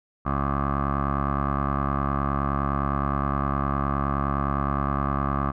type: tone with low-pass filter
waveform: 15% pulse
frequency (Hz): 69.7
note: C#2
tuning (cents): +10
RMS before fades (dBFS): -25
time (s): 0.25-5.52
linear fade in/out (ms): 20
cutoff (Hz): 1200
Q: 5.7
effects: none